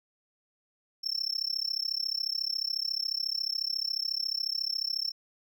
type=tone with amplitude modulation; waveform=triangle; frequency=5370 Hz; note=E8; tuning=31 cents sharp; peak=-24 dBFS; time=1.03-5.12 s; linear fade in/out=20 ms; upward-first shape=sine; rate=34.1 Hz; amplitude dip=100%; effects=none